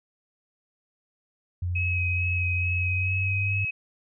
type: tone with pitch glide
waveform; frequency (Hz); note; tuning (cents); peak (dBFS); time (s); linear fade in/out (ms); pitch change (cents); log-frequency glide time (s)
sine; 88.7 to 99.56; F2 to G2; +27 to +27; -25; 1.62-3.65; 5; +200; 2.74-3.45
type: tone with vibrato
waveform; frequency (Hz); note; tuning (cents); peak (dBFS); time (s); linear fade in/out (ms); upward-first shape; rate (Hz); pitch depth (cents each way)
sine; 2547; D#7; +40; -26; 1.75-3.71; 10; sine; 2.3; 15
effects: none